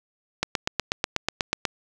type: click train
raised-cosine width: 0.2 ms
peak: -5 dBFS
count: 11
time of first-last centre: 0.43-1.652 s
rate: 8.18 Hz
effects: none